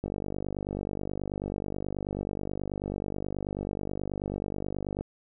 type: click train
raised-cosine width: 2 ms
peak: -19 dBFS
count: 246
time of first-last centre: 0.04-5.01 s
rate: 49.3 Hz
effects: none